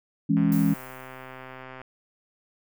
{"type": "chord", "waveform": "sine", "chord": "C# minor", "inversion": "first", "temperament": "equal", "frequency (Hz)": [164.81, 207.7, 277.2], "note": ["E3", "G#3", "C#4"], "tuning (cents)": [0, 0, 0], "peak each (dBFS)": -23, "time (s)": [0.29, 0.74], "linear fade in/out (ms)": 10}
{"type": "click train", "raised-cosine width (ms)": 0.5, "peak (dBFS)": -26, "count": 189, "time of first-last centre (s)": [0.37, 1.816], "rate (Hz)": 130}
{"type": "noise with exponential decay", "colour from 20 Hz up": "violet", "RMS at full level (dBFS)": -36, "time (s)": [0.52, 1.63], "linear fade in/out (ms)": 1, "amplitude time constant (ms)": 240}
{"effects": []}